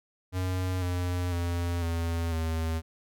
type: tone with pitch steps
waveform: square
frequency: 92.2 / 89.27 / 86.42 / 83.67 / 81.01 Hz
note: F#2 / F2 / F2 / E2 / E2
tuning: -6 / +38 / -18 / +26 / -30 cents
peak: -28 dBFS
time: 0.32-2.82 s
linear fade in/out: 50 ms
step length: 500 ms
effects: none